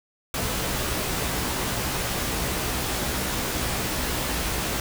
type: noise with comb filter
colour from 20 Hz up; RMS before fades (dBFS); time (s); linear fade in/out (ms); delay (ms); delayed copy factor
pink; -27; 0.34-4.8; 2; 16; +0.55
effects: none